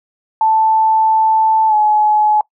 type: tone with pitch glide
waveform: sine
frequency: 880 to 849 Hz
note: A5 to G#5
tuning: 0 to +38 cents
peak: -9 dBFS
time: 0.41-2.41 s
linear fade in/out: 2 ms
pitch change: -62 cents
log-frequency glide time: 1.68-1.74 s
effects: noise-tail reverb RT60 0.1 s tail -22 dB re dry